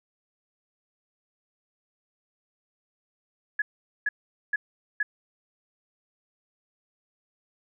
sine tone bursts, 1690 Hz, G#6, 30 cents sharp, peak -22 dBFS, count 4, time 3.59-5.03 s, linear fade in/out 5 ms, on 30 ms, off 440 ms, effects none

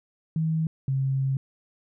sine tone pair in turn, 160 / 134.54 Hz, D#3 / C3, +49 / +49 cents, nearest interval minor third, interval 300 cents, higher first, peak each -22 dBFS, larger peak neither, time 0.36-0.67 / 0.88-1.37 s, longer second, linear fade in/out 2 ms, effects none

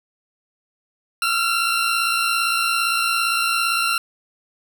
20% pulse tone pair together, 1318.5 / 1376.1 Hz, E6 / F6, 0 / -26 cents, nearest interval minor second, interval 74 cents, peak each -20 / -14 dBFS, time 1.22-3.98 s, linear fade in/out 2 ms, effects none

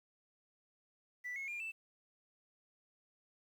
sine tone with pitch steps, 1974 / 2178 / 2402 / 2650 Hz, B6 / C#7 / D7 / E7, -1 / -31 / +38 / +9 cents, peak -38 dBFS, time 1.24-1.72 s, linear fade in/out 20 ms, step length 120 ms, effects tanh soft clip ceiling -38 dBFS + 11-bit

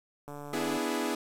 click train, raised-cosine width 1 ms, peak -29 dBFS, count 72, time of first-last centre 0.28-0.77 s, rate 145 Hz
sawtooth chord, E dominant seventh, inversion second, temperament equal, 246.9 / 293.7 / 329.6 / 415.3 Hz, B3 / D4 / E4 / G#4, 0 / 0 / 0 / 0 cents, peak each -31 dBFS, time 0.53-1.15 s, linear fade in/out 5 ms
effects resampled to 32000 Hz + 8-bit

